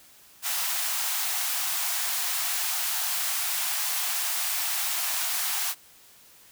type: high-pass noise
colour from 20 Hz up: white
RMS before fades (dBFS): -28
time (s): 0.42-5.75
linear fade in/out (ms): 50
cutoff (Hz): 660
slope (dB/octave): 96
effects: white hiss -54 dBFS RMS until 6.51 s

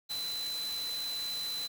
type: tone in noise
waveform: sine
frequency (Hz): 4023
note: B7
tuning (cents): +31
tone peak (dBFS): -34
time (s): 0.09-1.68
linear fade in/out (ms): 20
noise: white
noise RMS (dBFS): -43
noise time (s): 0.09-1.68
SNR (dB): +6
effects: none

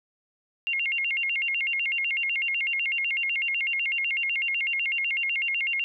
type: tone with vibrato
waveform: sine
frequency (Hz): 2441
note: D#7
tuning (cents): -34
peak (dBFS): -24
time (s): 0.67-5.84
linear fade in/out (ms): 0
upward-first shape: square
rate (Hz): 8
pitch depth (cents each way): 220
effects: none

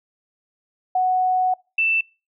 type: tone pair in turn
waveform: sine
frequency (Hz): 740 / 2661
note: F#5 / E7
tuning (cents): 0 / +16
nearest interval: octave + minor seventh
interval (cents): 2216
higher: second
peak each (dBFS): -16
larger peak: neither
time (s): 0.95-1.54 / 1.78-2.01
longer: first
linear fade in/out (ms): 5
effects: noise-tail reverb RT60 0.3 s tail -25 dB re dry

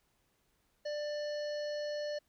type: harmonic tone with a mistuned harmonic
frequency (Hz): 592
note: D5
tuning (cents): +14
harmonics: 1 / 3 / 5 / 7 / 9 / 10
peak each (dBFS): -35 / -48 / -55 / -48 / -57 / -60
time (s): 0.85-2.19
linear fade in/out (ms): 10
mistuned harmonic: 7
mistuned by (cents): +73
effects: pink hiss -75 dBFS RMS until 2.28 s

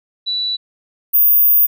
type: tone pair in turn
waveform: sine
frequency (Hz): 3951 / 14917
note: B7 / A#9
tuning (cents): 0 / 0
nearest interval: octave + major seventh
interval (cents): 2300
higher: second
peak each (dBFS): -17 / -8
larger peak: second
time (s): 0.26-0.57 / 1.13-1.67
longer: second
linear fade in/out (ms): 20
effects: none

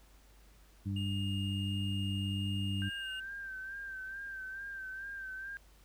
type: harmonic tone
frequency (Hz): 98.6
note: G2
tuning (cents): +11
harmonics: 1 / 2 / 3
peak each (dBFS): -34 / -38 / -44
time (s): 0.85-2.9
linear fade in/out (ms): 20
type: tone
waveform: triangle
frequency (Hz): 2834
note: F7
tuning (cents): +25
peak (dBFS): -39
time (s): 0.96-3.2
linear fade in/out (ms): 5
type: tone with vibrato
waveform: sine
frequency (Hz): 1568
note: G6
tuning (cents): 0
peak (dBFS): -40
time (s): 2.82-5.57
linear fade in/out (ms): 0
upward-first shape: sine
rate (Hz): 2.3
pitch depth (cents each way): 45
effects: added 50 Hz sine -59 dBFS peak until 5.84 s + pink hiss -65 dBFS RMS until 5.84 s

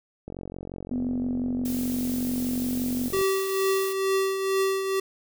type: click train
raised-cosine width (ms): 2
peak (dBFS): -23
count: 135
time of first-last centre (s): 0.28-3.212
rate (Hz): 45.7
type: tone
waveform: sine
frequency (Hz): 249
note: B3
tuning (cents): +14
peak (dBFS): -25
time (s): 0.91-3.09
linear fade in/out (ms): 10
type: noise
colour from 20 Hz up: blue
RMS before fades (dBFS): -37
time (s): 1.65-3.93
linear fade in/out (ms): 5
type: tone with tremolo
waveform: square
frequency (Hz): 385.9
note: G4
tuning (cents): -27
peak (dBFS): -21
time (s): 3.13-5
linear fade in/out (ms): 5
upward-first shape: triangle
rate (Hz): 2.2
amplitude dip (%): 55
effects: none

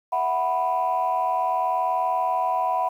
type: chord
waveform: sine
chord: E suspended second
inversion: none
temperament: equal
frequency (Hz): 659.3 / 740 / 987.8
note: E5 / F#5 / B5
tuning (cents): 0 / 0 / 0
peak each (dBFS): -28 / -23 / -23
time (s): 0.12-2.89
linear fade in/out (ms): 10
effects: tanh soft clip ceiling -14 dBFS + 9-bit

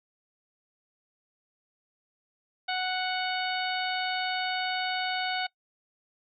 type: harmonic tone with a mistuned harmonic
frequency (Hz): 740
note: F#5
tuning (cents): 0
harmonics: 1 / 2 / 3 / 4 / 5 / 6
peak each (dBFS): -31 / -34 / -36 / -37 / -38 / -39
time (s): 2.68-5.47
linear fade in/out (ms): 10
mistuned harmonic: 6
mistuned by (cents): -16
effects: noise-tail reverb RT60 0.1 s tail -23 dB re dry

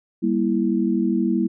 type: chord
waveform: sine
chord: E diminished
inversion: first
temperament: just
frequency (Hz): 197.78 / 237.3 / 329.6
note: G3 / Bb3 / E4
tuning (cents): +16 / +31 / 0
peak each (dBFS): -22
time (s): 0.22-1.48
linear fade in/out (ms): 20
effects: none

